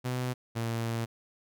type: tone pair in turn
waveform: sawtooth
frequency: 125.8 / 115.21 Hz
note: B2 / A#2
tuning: +32 / -20 cents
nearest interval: major second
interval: 152 cents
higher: first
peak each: -26 dBFS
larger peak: neither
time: 0.04-0.34 / 0.55-1.06 s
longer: second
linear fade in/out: 20 ms
effects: none